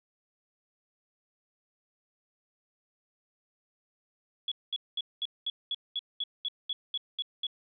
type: tone bursts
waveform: sine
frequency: 3376 Hz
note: G#7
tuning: 28 cents sharp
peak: -29 dBFS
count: 13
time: 4.48-7.468 s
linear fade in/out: 2 ms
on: 36 ms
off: 210 ms
effects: none